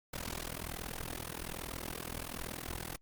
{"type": "noise with amplitude modulation", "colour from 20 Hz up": "pink", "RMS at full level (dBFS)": -37, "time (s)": [0.13, 2.97], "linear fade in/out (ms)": 10, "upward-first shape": "sine", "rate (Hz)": 41.2, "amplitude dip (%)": 95, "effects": ["Opus 48 kbps"]}